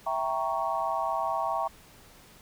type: chord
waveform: sine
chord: E diminished seventh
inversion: none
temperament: equal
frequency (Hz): 659.3 / 784 / 932.3 / 1108.7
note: E5 / G5 / Bb5 / Db6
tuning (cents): 0 / 0 / 0 / 0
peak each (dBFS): -32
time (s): 0.06-1.68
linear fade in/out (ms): 10
effects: pink hiss -54 dBFS RMS until 2.41 s